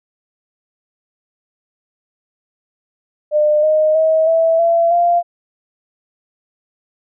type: tone with pitch steps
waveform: sine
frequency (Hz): 602 / 619.3 / 637.1 / 655.3 / 674.2 / 693.5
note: D5 / D#5 / D#5 / E5 / E5 / F5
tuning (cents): +43 / -8 / +41 / -10 / +39 / -12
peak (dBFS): -10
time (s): 3.31-5.23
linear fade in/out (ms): 50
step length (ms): 320
effects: none